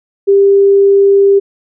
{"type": "tone", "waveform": "sine", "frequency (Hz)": 396.7, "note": "G4", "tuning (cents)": 21, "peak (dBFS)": -4, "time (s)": [0.27, 1.4], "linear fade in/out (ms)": 20, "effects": []}